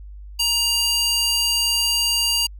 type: tone with high-pass filter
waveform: square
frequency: 941 Hz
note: A#5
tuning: 16 cents sharp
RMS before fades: -20 dBFS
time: 0.39-2.47 s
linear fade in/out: 10 ms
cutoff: 3700 Hz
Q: 2.1
effects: added 50 Hz sine -35 dBFS peak until 2.59 s